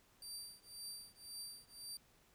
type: tone with tremolo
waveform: 25% pulse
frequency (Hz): 4674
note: D8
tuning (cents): -9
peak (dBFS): -40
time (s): 0.22-1.97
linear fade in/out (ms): 2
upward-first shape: triangle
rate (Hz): 1.9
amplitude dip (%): 100
effects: pink hiss -70 dBFS RMS until 2.34 s